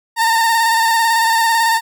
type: tone with vibrato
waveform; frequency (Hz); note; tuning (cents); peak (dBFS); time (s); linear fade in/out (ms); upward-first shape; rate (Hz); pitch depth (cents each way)
30% pulse; 910; A#5; -42; -9; 0.16-1.81; 50; square; 18; 28
effects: none